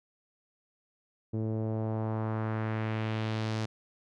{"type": "tone with low-pass filter sweep", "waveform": "sawtooth", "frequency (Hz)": 110, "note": "A2", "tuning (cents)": 0, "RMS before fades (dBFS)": -32, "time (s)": [1.33, 3.66], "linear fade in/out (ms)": 10, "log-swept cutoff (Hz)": [380, 5700], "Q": 1.4, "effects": []}